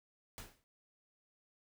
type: noise with exponential decay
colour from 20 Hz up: pink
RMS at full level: -44 dBFS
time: 0.38-0.64 s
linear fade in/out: 0 ms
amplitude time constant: 56 ms
effects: none